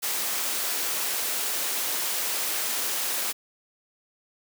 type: high-pass noise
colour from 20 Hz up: white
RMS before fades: -28 dBFS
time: 0.02-3.33 s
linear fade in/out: 20 ms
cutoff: 310 Hz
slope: 12 dB/octave
effects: none